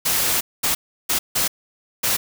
white noise bursts at uneven times, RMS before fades -20 dBFS, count 5, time 0.05-0.41 / 0.63-0.75 / 1.09-1.19 / 1.35-1.48 / 2.03-2.17 s, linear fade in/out 10 ms, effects none

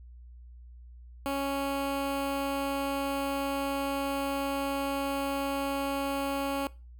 15% pulse tone with notch filter, 277 Hz, C#4, 1 cent flat, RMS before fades -31 dBFS, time 1.26-6.67 s, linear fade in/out 0 ms, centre 5800 Hz, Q 1.5, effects noise-tail reverb RT60 0.3 s tail -20 dB re dry + added 60 Hz sine -46 dBFS peak until 6.99 s

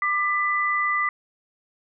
sine tone pair together, 1191 / 1991.5 Hz, D6 / B6, +24 / +14 cents, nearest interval major sixth, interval 890 cents, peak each -23 dBFS, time 0.02-1.09 s, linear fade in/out 2 ms, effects none

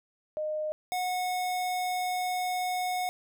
sine / square tone pair in turn, 614 / 730.2 Hz, D#5 / F#5, -23 / -23 cents, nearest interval minor third, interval 300 cents, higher second, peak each -29 / -29 dBFS, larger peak neither, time 0.37-0.72 / 0.92-3.09 s, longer second, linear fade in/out 0 ms, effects none

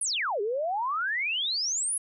sine exponential two-way sweep, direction down then up, 10920 to 392 to 10920 Hz, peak -26 dBFS, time 0.01-1.98 s, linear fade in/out 5 ms, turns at 0.41 s, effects none

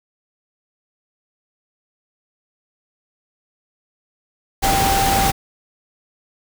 sine tone in noise, 784 Hz, G5, in tune, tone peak -17 dBFS, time 4.62-5.32 s, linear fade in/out 20 ms, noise pink, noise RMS -19 dBFS, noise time 4.62-5.32 s, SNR -1 dB, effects none

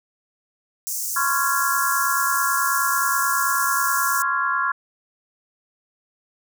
pink high-pass noise, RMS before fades -27 dBFS, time 0.87-4.22 s, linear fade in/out 0 ms, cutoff 5700 Hz, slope 48 dB/octave
sine chord, Db major seventh, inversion third, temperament just, 1039.4 / 1108.7 / 1385.9 / 1663.1 Hz, C6 / Db6 / F6 / Ab6, -12 / 0 / -14 / +2 cents, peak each -26 / -25 / -23 / -26 dBFS, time 1.16-4.72 s, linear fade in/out 5 ms
effects none

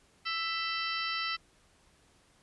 harmonic tone with a mistuned harmonic, 662 Hz, E5, 7 cents sharp, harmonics 2 / 3 / 4 / 5 / 6 / 7 / 8, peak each -36 / -38 / -39 / -40 / -41 / -41 / -42 dBFS, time 0.25-1.37 s, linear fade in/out 20 ms, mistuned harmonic 5, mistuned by -110 cents, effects pink hiss -65 dBFS RMS until 2.42 s + resampled to 24000 Hz

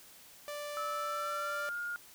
sawtooth tone, 587.3 Hz, D5, in tune, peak -35 dBFS, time 0.48-1.69 s, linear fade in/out 0 ms
sine tone with pitch glide, 1301 to 1418.8 Hz, E6 to F6, -23 to +27 cents, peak -35 dBFS, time 0.77-1.96 s, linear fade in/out 0 ms, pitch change +150 cents, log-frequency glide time 0.9-1.78 s
effects white hiss -56 dBFS RMS until 2.14 s

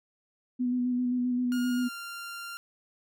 sine tone with vibrato, 247.9 Hz, B3, 7 cents sharp, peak -25 dBFS, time 0.59-1.89 s, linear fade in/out 20 ms, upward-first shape square, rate 7.6 Hz, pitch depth 17 cents each way
sawtooth tone with pitch glide, 1424 to 1389.1 Hz, F6 to F6, +33 to -10 cents, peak -34 dBFS, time 1.52-2.57 s, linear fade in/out 0 ms, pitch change -43 cents, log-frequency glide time 1.78-1.9 s
effects none

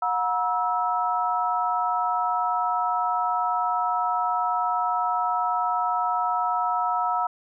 sine tone cluster, 725 / 955 / 1306 Hz, F#5 / A#5 / E6, -35 / +42 / -17 cents, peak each -26 dBFS, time 0.02-7.27 s, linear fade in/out 5 ms, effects none

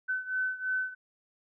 sine beating tone pair, 1515 / 1518 Hz, F#6 / F#6, +40 / +44 cents, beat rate 3 Hz, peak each -31 / -34 dBFS, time 0.08-0.95 s, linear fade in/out 20 ms, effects none

